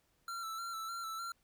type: tone with vibrato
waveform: square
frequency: 1345 Hz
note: E6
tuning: 34 cents sharp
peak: -40 dBFS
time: 0.28-1.32 s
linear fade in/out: 2 ms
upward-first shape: square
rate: 3.3 Hz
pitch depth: 32 cents each way
effects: pink hiss -75 dBFS RMS until 1.43 s